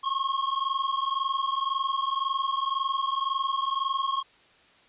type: tone pair together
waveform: square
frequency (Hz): 1073.1 / 1095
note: C6 / C#6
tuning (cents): +43 / -22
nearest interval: unison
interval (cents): 35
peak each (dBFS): -29 / -29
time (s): 0.03-4.23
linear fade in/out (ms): 20
effects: white hiss -58 dBFS RMS until 4.88 s + resampled to 8000 Hz